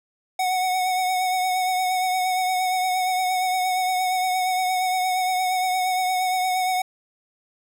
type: tone with vibrato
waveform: square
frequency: 740 Hz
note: F#5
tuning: in tune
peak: -21 dBFS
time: 0.39-6.82 s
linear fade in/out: 5 ms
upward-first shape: triangle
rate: 8.6 Hz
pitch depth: 31 cents each way
effects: none